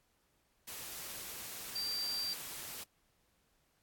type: tone in noise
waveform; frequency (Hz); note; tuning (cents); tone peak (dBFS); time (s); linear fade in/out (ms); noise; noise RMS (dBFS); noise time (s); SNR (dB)
sine; 4699; D8; 0; -35; 1.75-2.34; 10; white; -45; 0.67-2.84; +7
effects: pink hiss -75 dBFS RMS until 3.82 s + AAC 64 kbps